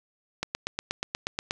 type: click train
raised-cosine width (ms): 0.2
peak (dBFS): -11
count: 10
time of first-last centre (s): 0.43-1.509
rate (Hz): 8.34
effects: none